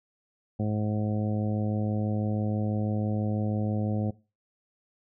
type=harmonic tone; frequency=106.1 Hz; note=G#2; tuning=38 cents sharp; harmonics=1 / 2 / 3 / 4 / 5 / 6 / 7; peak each=-28 / -29 / -37 / -41 / -38 / -44 / -42 dBFS; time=0.59-4.11 s; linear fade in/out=10 ms; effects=noise-tail reverb RT60 0.3 s tail -20 dB re dry